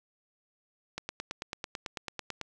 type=click train; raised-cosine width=0.2 ms; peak=-18 dBFS; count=14; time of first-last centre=0.98-2.413 s; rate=9.07 Hz; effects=none